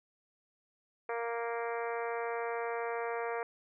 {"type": "harmonic tone", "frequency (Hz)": 233.1, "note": "A#3", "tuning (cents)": 0, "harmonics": [2, 3, 4, 5, 6, 7, 8, 9, 10], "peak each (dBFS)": [-36, -40, -42, -44, -46, -47, -48, -49, -50], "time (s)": [1.09, 3.43], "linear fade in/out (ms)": 2, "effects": []}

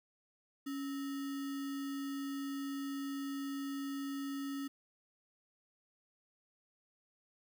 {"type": "tone with sample-and-hold", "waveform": "sine", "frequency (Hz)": 277.2, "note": "C#4", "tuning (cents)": 0, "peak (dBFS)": -37, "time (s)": [0.66, 4.68], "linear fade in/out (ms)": 10, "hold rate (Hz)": 1575, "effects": []}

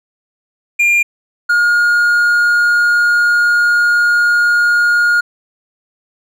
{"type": "tone pair in turn", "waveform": "triangle", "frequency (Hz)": [2400, 1427], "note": ["D7", "F6"], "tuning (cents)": [37, 37], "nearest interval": "major sixth", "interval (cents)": 900, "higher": "first", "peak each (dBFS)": -7, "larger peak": "neither", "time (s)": [[0.79, 1.03], [1.49, 5.21]], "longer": "second", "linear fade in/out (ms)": 10, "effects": []}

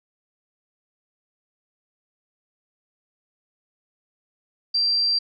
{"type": "tone", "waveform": "sine", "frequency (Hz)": 4714, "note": "D8", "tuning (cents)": 6, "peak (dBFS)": -18, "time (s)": [4.74, 5.19], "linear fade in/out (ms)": 10, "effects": []}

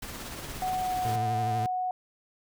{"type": "noise with tremolo", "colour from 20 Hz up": "pink", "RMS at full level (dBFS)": -38, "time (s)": [0.02, 1.16], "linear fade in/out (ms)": 5, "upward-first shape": "sine", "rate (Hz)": 17, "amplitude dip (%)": 30}
{"type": "tone with pitch glide", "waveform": "sine", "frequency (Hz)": [742, 736], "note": ["F#5", "F#5"], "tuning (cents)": [5, -9], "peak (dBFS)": -27, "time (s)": [0.62, 1.91], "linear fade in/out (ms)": 2, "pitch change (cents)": -14, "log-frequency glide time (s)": [0.75, 0.95]}
{"type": "tone with vibrato", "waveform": "40% pulse", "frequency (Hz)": 112.3, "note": "A2", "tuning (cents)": 36, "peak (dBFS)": -29, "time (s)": [1.05, 1.66], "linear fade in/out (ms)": 0, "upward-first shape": "sine", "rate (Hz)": 12, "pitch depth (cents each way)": 53}
{"effects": []}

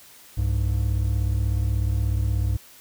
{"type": "tone pair together", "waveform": "triangle", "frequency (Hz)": [64.56, 101.1], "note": ["C2", "G#2"], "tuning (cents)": [-23, -46], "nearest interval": "minor sixth", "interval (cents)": 777, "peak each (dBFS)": -21, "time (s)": [0.37, 2.57], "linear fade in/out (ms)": 10, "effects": ["white hiss -49 dBFS RMS until 2.8 s"]}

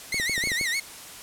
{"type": "tone with vibrato", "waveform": "sawtooth", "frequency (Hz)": 2017, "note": "B6", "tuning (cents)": 36, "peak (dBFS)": -21, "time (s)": [0.12, 0.8], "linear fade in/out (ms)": 5, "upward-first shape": "sine", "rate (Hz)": 6.5, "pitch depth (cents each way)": 170}
{"type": "clicks", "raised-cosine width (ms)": 2, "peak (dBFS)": -22, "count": 8, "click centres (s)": [0.144, 0.199, 0.296, 0.379, 0.439, 0.473, 0.518, 0.612]}
{"effects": ["white hiss -42 dBFS RMS until 1.22 s", "low-pass 12000 Hz 12 dB/octave"]}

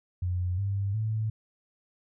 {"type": "tone with pitch steps", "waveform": "sine", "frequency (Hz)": [89.9, 99.18, 109.41], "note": ["F#2", "G2", "A2"], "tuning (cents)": [-49, 21, -9], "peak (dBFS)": -26, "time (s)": [0.22, 1.3], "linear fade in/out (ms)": 5, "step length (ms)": 360, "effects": []}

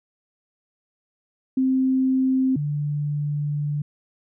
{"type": "tone pair in turn", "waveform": "sine", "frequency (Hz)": [261.6, 146.82], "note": ["C4", "D3"], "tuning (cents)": [0, 0], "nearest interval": "minor seventh", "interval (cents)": 1000, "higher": "first", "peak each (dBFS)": [-17, -22], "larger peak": "first", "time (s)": [[1.57, 2.56], [2.56, 3.82]], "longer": "second", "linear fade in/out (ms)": 5, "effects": []}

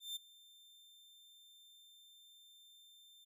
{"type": "tone with ADSR envelope", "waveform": "40% pulse", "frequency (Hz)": 3579, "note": "A7", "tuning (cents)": 29, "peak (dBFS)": -38, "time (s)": [0, 3.25], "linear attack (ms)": 160, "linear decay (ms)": 13, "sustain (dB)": -21, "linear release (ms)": 15, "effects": []}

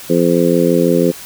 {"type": "harmonic tone", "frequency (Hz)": 86, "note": "F2", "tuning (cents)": -26, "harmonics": [2, 3, 4, 5, 6], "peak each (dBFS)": [-16, -16, -16, -16, -16], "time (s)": [0.09, 1.12], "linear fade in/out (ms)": 20, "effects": ["white hiss -33 dBFS RMS until 1.25 s"]}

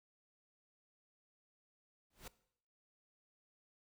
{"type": "noise with exponential growth", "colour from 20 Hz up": "pink", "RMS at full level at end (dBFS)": -45, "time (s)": [2.1, 2.28], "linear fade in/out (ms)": 5, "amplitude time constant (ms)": 37, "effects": ["noise-tail reverb RT60 0.7 s tail -19 dB re dry"]}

